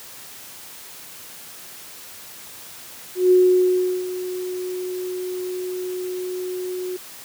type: tone with ADSR envelope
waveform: sine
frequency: 365.6 Hz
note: F#4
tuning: 21 cents flat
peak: -10 dBFS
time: 3.15-6.97 s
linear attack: 160 ms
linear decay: 730 ms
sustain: -15 dB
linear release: 10 ms
effects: white hiss -40 dBFS RMS until 7.24 s + high-pass 80 Hz 12 dB/octave